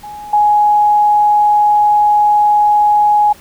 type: tone with level steps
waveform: sine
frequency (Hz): 835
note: G#5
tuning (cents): +9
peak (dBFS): -26 / -7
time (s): 0.03-3.33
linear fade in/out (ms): 10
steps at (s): 0.33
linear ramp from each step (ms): 5
effects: pink hiss -41 dBFS RMS until 3.4 s